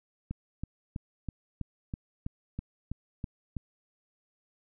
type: click train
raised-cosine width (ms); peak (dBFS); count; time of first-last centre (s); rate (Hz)
5; -22; 11; 0.31-3.567; 3.07
effects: none